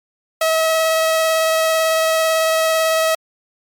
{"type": "tone with vibrato", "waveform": "sawtooth", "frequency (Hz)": 643, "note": "E5", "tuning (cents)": -43, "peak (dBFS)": -10, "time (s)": [0.41, 3.15], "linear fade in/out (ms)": 5, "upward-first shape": "triangle", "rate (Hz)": 18, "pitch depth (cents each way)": 13, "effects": ["MP3 96 kbps"]}